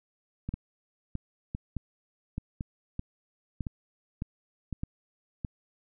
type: two click trains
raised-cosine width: 5 ms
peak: -21 / -20 dBFS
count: 5 / 9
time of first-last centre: 0.49-4.727 / 0.54-5.448 s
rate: 0.944 / 1.63 Hz
effects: none